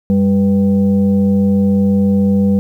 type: tone with frequency modulation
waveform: sine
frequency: 199 Hz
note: G3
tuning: 26 cents sharp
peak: -9 dBFS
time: 0.1-2.59 s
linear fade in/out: 0 ms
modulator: 292 Hz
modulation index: 0.54
effects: 8-bit